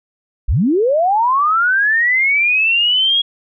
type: linear sweep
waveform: sine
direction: up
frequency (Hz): 31.6 to 3322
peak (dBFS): -11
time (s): 0.48-3.22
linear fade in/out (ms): 10
effects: none